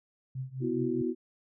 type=tone with tremolo; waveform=sine; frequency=130.81 Hz; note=C3; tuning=in tune; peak=-31 dBFS; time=0.35-1.02 s; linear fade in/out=5 ms; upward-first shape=triangle; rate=4.8 Hz; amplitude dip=95%
type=chord; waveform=sine; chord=B suspended fourth; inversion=none; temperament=equal; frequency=246.9 / 329.6 / 370 Hz; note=B3 / E4 / F#4; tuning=0 / 0 / 0 cents; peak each=-32 dBFS; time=0.6-1.15 s; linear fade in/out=50 ms
effects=none